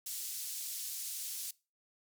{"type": "band-pass noise", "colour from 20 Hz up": "white", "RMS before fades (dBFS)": -41, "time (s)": [0.06, 1.51], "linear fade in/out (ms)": 5, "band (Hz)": [4800, 14000], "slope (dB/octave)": 12, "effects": ["noise-tail reverb RT60 0.3 s tail -22 dB re dry"]}